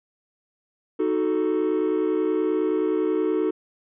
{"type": "chord", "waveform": "triangle", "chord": "D# diminished", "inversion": "none", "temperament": "equal", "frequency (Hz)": [311.1, 370, 440], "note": ["D#4", "F#4", "A4"], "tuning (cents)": [0, 0, 0], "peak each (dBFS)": -22, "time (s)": [0.99, 3.51], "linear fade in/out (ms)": 10, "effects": ["tanh soft clip ceiling -13 dBFS", "resampled to 8000 Hz"]}